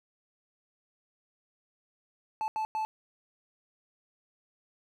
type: tone bursts at uneven times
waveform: triangle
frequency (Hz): 872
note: A5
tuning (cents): -16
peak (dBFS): -27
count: 3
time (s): 2.41-2.48 / 2.56-2.65 / 2.75-2.85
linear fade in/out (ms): 0
effects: none